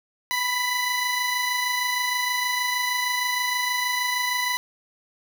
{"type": "tone pair together", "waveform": "25% pulse", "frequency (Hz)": [986.8, 2000], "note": ["B5", "B6"], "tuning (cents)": [-2, 21], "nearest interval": "octave", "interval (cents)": 1223, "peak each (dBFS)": -22, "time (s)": [0.31, 4.57], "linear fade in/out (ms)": 0, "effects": []}